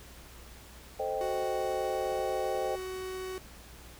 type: chord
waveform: sine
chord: A half-diminished seventh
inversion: none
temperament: equal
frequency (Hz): 440 / 523.3 / 622.3 / 784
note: A4 / C5 / Eb5 / G5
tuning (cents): 0 / 0 / 0 / 0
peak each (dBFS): -37 / -34 / -37 / -35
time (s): 0.99-2.76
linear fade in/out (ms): 10
type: tone with pitch glide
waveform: 45% pulse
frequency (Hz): 370.8 to 373.8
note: F#4 to F#4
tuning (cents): +4 to +18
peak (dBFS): -36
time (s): 1.21-3.38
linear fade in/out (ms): 0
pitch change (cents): +14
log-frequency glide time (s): 1.48-2.97
effects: added 60 Hz sine -52 dBFS peak until 3.99 s + pink hiss -52 dBFS RMS until 3.99 s